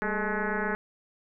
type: tone with frequency modulation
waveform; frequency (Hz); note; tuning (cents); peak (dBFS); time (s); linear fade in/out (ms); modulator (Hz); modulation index
sine; 647; E5; -32; -26; 0.02-0.75; 0; 211; 5.7
effects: none